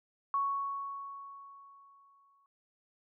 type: tone with exponential decay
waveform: sine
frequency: 1111 Hz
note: C#6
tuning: 4 cents sharp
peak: -27 dBFS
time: 0.34-2.46 s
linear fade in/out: 1 ms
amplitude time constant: 460 ms
effects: none